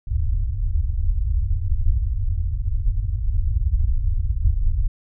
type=low-pass noise; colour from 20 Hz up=pink; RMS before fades=-20 dBFS; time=0.07-4.88 s; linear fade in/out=10 ms; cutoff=100 Hz; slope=48 dB/octave; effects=none